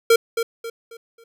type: tone with echo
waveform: square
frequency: 460 Hz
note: A#4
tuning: 23 cents flat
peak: -11 dBFS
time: 0.1-0.16 s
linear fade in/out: 5 ms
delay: 270 ms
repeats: 4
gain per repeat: -9 dB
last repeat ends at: 1.24 s
effects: none